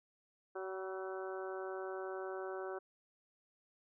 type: harmonic tone with a mistuned harmonic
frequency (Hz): 189.1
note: F#3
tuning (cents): +38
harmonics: 2 / 3 / 4 / 5 / 6 / 7 / 8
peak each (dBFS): -42 / -47 / -49 / -54 / -54 / -52 / -52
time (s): 0.55-2.79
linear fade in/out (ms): 10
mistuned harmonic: 5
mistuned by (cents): +33
effects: none

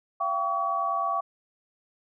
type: tone cluster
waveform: sine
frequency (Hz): 683 / 772 / 1133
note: F5 / G5 / C#6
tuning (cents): -39 / -27 / +37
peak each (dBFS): -31 / -32 / -26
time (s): 0.2-1.21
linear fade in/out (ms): 10
effects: none

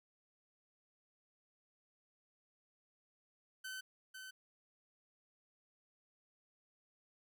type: tone with echo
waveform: sawtooth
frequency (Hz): 1526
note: G6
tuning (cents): -47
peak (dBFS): -40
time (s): 3.64-3.81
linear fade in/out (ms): 10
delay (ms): 500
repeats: 1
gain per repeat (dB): -5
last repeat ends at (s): 4.31
effects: none

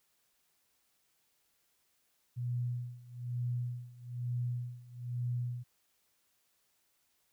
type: tone with tremolo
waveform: sine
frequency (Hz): 122.1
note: B2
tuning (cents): -19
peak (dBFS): -31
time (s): 2.36-5.64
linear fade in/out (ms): 20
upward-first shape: sine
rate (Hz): 1.1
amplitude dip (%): 90
effects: white hiss -75 dBFS RMS until 7.32 s

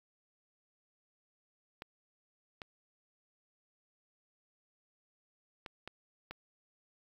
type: clicks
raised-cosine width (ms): 0.3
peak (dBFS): -27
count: 5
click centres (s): 1.821 / 2.618 / 5.662 / 5.876 / 6.31
effects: 9-bit

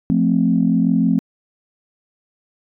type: chord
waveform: sine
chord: F major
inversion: none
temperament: equal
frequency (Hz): 174.61 / 220 / 261.6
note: F3 / A3 / C4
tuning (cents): 0 / 0 / 0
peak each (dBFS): -17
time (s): 0.1-1.19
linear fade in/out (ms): 0
effects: tanh soft clip ceiling -3 dBFS

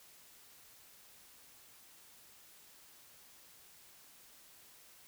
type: silence
effects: white hiss -60 dBFS RMS until 5.07 s

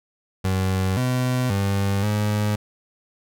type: tone with pitch steps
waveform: 30% pulse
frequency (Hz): 94.5 / 126.3 / 99 / 105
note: F#2 / B2 / G2 / G#2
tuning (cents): +37 / +39 / +18 / +19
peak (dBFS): -17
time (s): 0.44-2.56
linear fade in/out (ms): 10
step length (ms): 530
effects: none

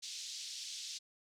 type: band-pass noise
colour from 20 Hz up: pink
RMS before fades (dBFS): -45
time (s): 0.02-0.99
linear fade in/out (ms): 20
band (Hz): 3600 to 6700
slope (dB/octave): 24
effects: none

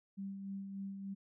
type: tone with tremolo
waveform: sine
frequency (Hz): 196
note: G3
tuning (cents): 0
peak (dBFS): -39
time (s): 0.17-1.15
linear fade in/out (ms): 20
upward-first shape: sine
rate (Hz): 3.4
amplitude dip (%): 40
effects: none

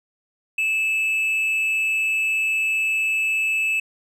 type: tone with amplitude modulation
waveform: triangle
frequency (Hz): 2621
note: E7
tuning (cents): -11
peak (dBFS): -16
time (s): 0.58-3.8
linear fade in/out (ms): 5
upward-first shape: sine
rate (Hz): 255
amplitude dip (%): 30
effects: resampled to 32000 Hz

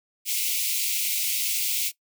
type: high-pass noise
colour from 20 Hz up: white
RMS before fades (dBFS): -26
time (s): 0.25-1.92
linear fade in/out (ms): 50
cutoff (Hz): 2100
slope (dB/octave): 96
effects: noise-tail reverb RT60 0.1 s tail -18 dB re dry

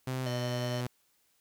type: tone with pitch glide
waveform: sawtooth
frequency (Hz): 129.4 to 123.84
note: C3 to B2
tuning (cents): -19 to +5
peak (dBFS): -28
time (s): 0.07-0.87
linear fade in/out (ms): 5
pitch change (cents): -76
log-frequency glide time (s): 0.24-0.29
type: harmonic tone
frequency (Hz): 609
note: D#5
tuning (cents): -37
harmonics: 1 / 3 / 5 / 7 / 9 / 10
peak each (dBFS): -37 / -50 / -46 / -50 / -51 / -56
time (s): 0.26-0.81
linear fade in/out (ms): 5
effects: white hiss -71 dBFS RMS until 1.4 s

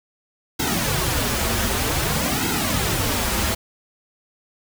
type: noise with flanger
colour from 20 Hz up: pink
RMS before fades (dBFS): -22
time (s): 0.59-3.55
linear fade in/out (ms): 10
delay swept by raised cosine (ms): 1.7 to 6.9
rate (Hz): 0.53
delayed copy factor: -0.95
effects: none

